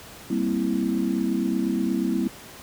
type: chord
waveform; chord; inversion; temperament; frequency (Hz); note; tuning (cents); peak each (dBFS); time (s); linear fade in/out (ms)
sine; C dominant seventh; second; equal; 196 / 233.1 / 261.6 / 329.6; G3 / Bb3 / C4 / E4; 0 / 0 / 0 / 0; -27; 0.3-2.28; 5
effects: pink hiss -43 dBFS RMS until 2.62 s + high-pass 60 Hz 12 dB/octave